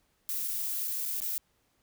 violet noise with dropouts, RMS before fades -33 dBFS, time 0.29-1.38 s, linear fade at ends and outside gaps 0 ms, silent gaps 0.477-0.481 / 0.875-0.879 / 1.055-1.059 / 1.203-1.218 s, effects pink hiss -72 dBFS RMS until 1.82 s

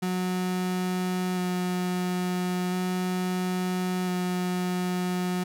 35% pulse tone with vibrato, 181.8 Hz, F#3, 30 cents flat, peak -24 dBFS, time 0.02-5.44 s, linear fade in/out 10 ms, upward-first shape square, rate 0.37 Hz, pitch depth 10 cents each way, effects none

